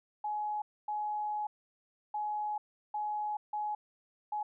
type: tone bursts at uneven times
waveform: sine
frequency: 842 Hz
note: G#5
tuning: 24 cents sharp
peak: -32 dBFS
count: 6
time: 0.24-0.62 / 0.88-1.47 / 2.14-2.58 / 2.94-3.37 / 3.53-3.75 / 4.32-4.43 s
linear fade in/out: 5 ms
effects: none